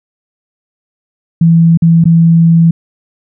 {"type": "tone with dropouts", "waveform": "sine", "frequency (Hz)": 166.1, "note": "E3", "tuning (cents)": 13, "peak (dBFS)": -3, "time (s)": [1.41, 2.71], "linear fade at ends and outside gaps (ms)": 5, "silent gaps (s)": [[1.774, 1.821], [2.041, 2.054]], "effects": []}